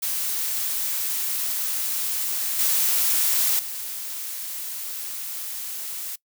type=noise with level steps; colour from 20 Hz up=blue; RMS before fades=-26 / -21 / -32 dBFS; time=0.02-6.16 s; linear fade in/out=10 ms; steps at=2.59 / 3.59 s; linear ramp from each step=2 ms; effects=noise-tail reverb RT60 0.1 s tail -22 dB re dry

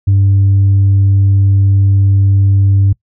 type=tone; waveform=sine; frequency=98.3 Hz; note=G2; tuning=5 cents sharp; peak=-4 dBFS; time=0.07-2.93 s; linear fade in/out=10 ms; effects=noise-tail reverb RT60 0.1 s tail -23 dB re dry + tanh soft clip ceiling -4 dBFS

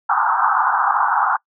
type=band-pass noise; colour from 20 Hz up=pink; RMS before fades=-17 dBFS; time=0.09-1.37 s; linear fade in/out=10 ms; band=770 to 1500 Hz; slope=96 dB/octave; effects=noise-tail reverb RT60 0.1 s tail -24 dB re dry

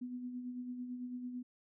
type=tone with tremolo; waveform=sine; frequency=248.1 Hz; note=B3; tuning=8 cents sharp; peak=-38 dBFS; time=0.01-1.43 s; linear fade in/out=10 ms; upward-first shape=sine; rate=9 Hz; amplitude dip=45%; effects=none

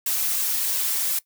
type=noise with flanger; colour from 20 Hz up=blue; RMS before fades=-24 dBFS; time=0.06-1.19 s; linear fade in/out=5 ms; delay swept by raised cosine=1.8 to 4.7 ms; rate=2.9 Hz; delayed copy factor=+0.85; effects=noise-tail reverb RT60 0.1 s tail -19 dB re dry

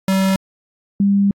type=tone pair in turn; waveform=square / sine; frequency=191.7 / 199.58 Hz; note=G3 / G3; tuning=-38 / +31 cents; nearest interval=minor second; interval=69 cents; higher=second; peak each=-14 / -11 dBFS; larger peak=second; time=0.08-0.36 / 1-1.31 s; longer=second; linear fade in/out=2 ms; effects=AAC 64 kbps

